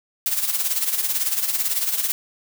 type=noise with tremolo; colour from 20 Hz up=blue; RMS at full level=-20 dBFS; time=0.26-2.12 s; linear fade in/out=0 ms; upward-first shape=sine; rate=18 Hz; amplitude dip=65%; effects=none